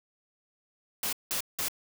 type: noise bursts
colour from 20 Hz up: white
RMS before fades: -31 dBFS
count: 3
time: 1.03-1.684 s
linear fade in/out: 2 ms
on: 98 ms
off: 180 ms
effects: none